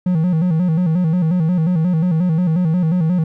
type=tone with vibrato; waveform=triangle; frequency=170 Hz; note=F3; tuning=46 cents flat; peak=-11 dBFS; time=0.06-3.24 s; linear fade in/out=5 ms; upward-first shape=square; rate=5.6 Hz; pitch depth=110 cents each way; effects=none